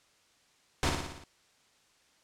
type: noise with echo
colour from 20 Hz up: pink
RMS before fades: -27 dBFS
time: 0.83-0.89 s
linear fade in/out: 0 ms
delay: 58 ms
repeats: 6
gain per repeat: -4 dB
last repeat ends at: 1.238 s
effects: white hiss -66 dBFS RMS until 2.23 s + low-pass 7000 Hz 12 dB/octave